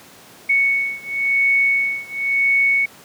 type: beating tone pair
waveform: sine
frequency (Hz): 2218 / 2218.95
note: C#7 / C#7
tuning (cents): 0 / +1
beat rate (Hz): 0.95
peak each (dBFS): -18 / -19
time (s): 0.49-2.86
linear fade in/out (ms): 10
effects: pink hiss -44 dBFS RMS until 3.04 s + high-pass 150 Hz 12 dB/octave